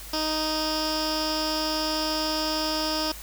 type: tone with low-pass filter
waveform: 15% pulse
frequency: 311.1 Hz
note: D#4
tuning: in tune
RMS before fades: -27 dBFS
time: 0.13-3.12 s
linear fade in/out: 5 ms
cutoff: 5100 Hz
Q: 6.6
effects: added 50 Hz sine -42 dBFS peak until 3.22 s + white hiss -42 dBFS RMS until 3.22 s